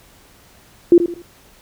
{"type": "tone with echo", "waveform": "sine", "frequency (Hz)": 344.9, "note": "F4", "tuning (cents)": -22, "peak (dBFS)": -4, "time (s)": [0.92, 0.98], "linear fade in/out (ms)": 2, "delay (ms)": 80, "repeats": 3, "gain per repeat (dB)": -10, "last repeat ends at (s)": 1.22, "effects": ["pink hiss -49 dBFS RMS until 1.61 s"]}